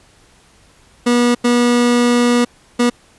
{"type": "tone bursts at uneven times", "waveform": "30% pulse", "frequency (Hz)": 241.7, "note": "B3", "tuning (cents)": -37, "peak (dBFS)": -8, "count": 3, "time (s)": [[1.06, 1.35], [1.44, 2.45], [2.79, 2.9]], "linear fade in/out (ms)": 10, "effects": ["pink hiss -50 dBFS RMS until 3.18 s", "resampled to 24000 Hz"]}